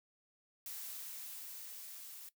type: noise with level ramp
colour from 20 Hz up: blue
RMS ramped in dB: -45 to -51 dBFS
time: 0.66-2.29 s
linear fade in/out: 2 ms
effects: noise-tail reverb RT60 0.1 s tail -17 dB re dry